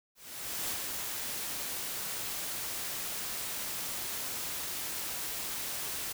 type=noise with ADSR envelope; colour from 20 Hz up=white; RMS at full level=-34 dBFS; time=0.15-6.13 s; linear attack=550 ms; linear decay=79 ms; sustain=-3 dB; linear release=13 ms; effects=none